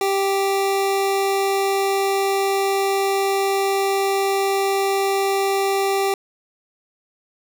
25% pulse tone, 392 Hz, G4, in tune, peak -14 dBFS, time 0.01-6.14 s, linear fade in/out 2 ms, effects none

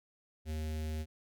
square tone with notch filter, 77.78 Hz, D#2, in tune, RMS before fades -37 dBFS, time 0.45-1.06 s, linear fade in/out 50 ms, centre 1100 Hz, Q 0.97, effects none

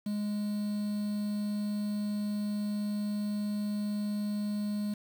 triangle tone with quantisation, 207.7 Hz, G#3, in tune, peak -28 dBFS, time 0.06-4.94 s, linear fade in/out 5 ms, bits 8, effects none

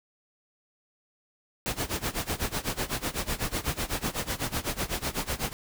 pink noise with tremolo, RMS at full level -28 dBFS, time 1.66-5.53 s, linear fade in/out 0 ms, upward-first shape sine, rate 8 Hz, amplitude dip 90%, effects none

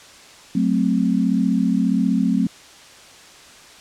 sine chord, F# diminished, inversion none, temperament equal, 185 / 220 / 261.6 Hz, F#3 / A3 / C4, 0 / 0 / 0 cents, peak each -20 dBFS, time 0.55-2.47 s, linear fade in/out 5 ms, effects white hiss -44 dBFS RMS until 3.8 s + low-pass 7000 Hz 12 dB/octave

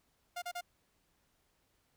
sawtooth tone bursts, 706 Hz, F5, 19 cents sharp, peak -34 dBFS, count 3, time 0.36-0.611 s, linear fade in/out 10 ms, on 61 ms, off 34 ms, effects pink hiss -75 dBFS RMS until 1.96 s

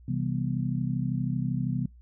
sine chord, C major seventh, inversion none, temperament just, 130.81 / 163.52 / 196.22 / 245.3 Hz, C3 / E3 / G3 / B3, 0 / -14 / +2 / -12 cents, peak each -29 / -32 / -34 / -33 dBFS, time 0.08-1.86 s, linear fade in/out 5 ms, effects noise-tail reverb RT60 0.2 s tail -26 dB re dry + added 60 Hz sine -49 dBFS peak until 2.01 s

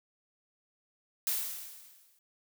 blue noise with exponential decay, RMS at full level -29 dBFS, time 1.27-2.19 s, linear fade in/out 1 ms, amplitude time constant 200 ms, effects none

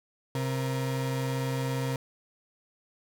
35% pulse tone pair together, 132.65 / 472.7 Hz, C3 / A#4, +24 / +24 cents, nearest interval octave + minor seventh, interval 2200 cents, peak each -27 / -34 dBFS, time 0.35-1.96 s, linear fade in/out 2 ms, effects none

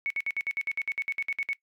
sine tone bursts, 2217 Hz, C#7, in tune, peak -26 dBFS, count 15, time 0.06-1.531 s, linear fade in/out 0 ms, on 43 ms, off 59 ms, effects noise-tail reverb RT60 0.1 s tail -20 dB re dry

